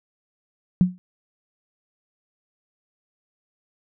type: tone with exponential decay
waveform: sine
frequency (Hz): 181.3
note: F#3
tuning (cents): -35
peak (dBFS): -9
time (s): 0.81-0.98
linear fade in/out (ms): 0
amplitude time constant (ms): 36
effects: none